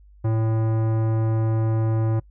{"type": "tone with tanh clipping", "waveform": "sine", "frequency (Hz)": 111.4, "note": "A2", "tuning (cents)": 22, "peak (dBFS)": -21, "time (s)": [0.24, 2.2], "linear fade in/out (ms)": 10, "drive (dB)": 17, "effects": ["noise-tail reverb RT60 0.1 s tail -23 dB re dry", "added 50 Hz sine -47 dBFS peak until 2.3 s"]}